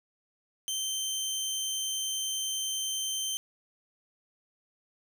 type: tone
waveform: 20% pulse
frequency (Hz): 3115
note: G7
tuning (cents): -12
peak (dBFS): -25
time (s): 0.68-3.37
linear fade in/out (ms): 0
effects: 10-bit